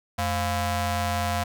sawtooth ring-modulated tone, 306.5 Hz, D#4, 26 cents flat, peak -17 dBFS, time 0.18-1.44 s, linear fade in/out 10 ms, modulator 394 Hz, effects none

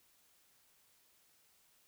silence, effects white hiss -70 dBFS RMS until 1.87 s

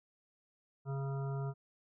harmonic tone, 137.2 Hz, C#3, 17 cents flat, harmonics 1 / 3 / 5 / 7 / 9 / 10, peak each -35 / -45 / -49 / -52 / -54 / -55 dBFS, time 0.85-1.54 s, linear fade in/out 50 ms, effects none

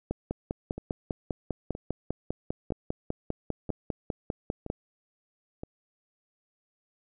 two click trains, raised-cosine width 2 ms, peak -16 / -23 dBFS, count 24 / 6, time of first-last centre 0.11-4.701 / 0.78-5.634 s, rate 5.01 / 1.03 Hz, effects none

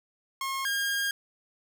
sawtooth tone pair in turn, 1078 / 1618.4 Hz, C#6 / G#6, -49 / -45 cents, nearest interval perfect fifth, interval 704 cents, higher second, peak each -26 / -23 dBFS, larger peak second, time 0.41-0.65 / 0.65-1.11 s, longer second, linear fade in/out 2 ms, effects none

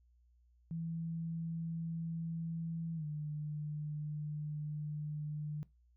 sine tone with pitch glide, 164.81 to 150.26 Hz, E3 to D3, 0 to +40 cents, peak -37 dBFS, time 0.71-5.63 s, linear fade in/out 0 ms, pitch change -160 cents, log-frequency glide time 2.95-3.05 s, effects noise-tail reverb RT60 0.2 s tail -19 dB re dry + added 60 Hz sine -65 dBFS peak until 5.96 s

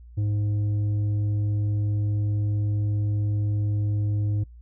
sine tone with tanh clipping, 103.83 Hz, G#2, in tune, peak -23 dBFS, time 0.17-4.44 s, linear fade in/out 10 ms, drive 6 dB, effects noise-tail reverb RT60 0.1 s tail -23 dB re dry + added 59 Hz sine -43 dBFS peak until 4.61 s

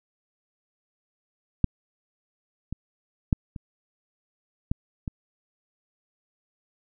clicks, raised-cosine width 5 ms, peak -6 / -19 / -7 / -23 / -12 / -18 dBFS, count 6, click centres 1.643 / 2.726 / 3.328 / 3.562 / 4.715 / 5.078 s, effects none

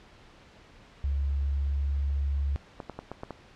sine tone with pitch glide, 69.6 to 70.08 Hz, C#2 to C#2, +8 to +19 cents, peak -25 dBFS, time 1.04-2.56 s, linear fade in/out 0 ms, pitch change +11 cents, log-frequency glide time 1.15-1.95 s
clicks, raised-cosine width 1 ms, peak -22 dBFS, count 6, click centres 2.802 / 2.897 / 2.99 / 3.116 / 3.234 / 3.307 s
effects pink hiss -54 dBFS RMS until 3.55 s + low-pass 4000 Hz 12 dB/octave

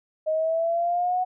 sine exponential sweep, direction up, 622.3 to 740 Hz, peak -21 dBFS, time 0.26-1.25 s, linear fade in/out 20 ms, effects none

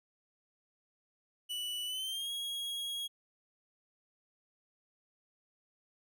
45% pulse tone with pitch glide, 2960 to 3303 Hz, F#7 to G#7, 0 to -10 cents, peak -36 dBFS, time 1.49-3.08 s, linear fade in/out 20 ms, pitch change +190 cents, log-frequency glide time 1.86-2.31 s, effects none

